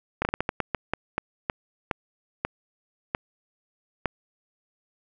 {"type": "slowing click train", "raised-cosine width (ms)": 0.5, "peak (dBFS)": -9, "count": 15, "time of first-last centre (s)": [0.22, 4.057], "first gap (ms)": 30, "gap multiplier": 1.3, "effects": []}